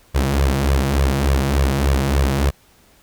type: tone with flanger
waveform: sawtooth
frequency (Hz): 68.4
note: C#2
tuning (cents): -23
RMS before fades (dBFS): -17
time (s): 0.14-2.51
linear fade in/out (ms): 20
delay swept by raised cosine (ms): 1.7 to 6.3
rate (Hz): 3.4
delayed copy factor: +0.9
effects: pink hiss -53 dBFS RMS until 3.02 s